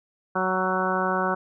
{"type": "harmonic tone with a mistuned harmonic", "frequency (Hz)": 186.2, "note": "F#3", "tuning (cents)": 11, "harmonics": [1, 2, 3, 4, 5, 6, 7, 8], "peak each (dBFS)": [-30, -30, -30, -30, -30, -30, -30, -30], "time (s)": [0.35, 1.35], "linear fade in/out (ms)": 10, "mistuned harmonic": 7, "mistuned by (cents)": 24, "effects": []}